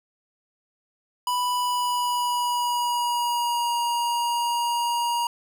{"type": "tone with pitch glide", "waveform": "square", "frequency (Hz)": [987.8, 948.7], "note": ["B5", "A#5"], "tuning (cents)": [0, 30], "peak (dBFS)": -23, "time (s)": [1.27, 5.27], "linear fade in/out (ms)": 2, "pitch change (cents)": -70, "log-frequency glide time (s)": [1.54, 3.76], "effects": []}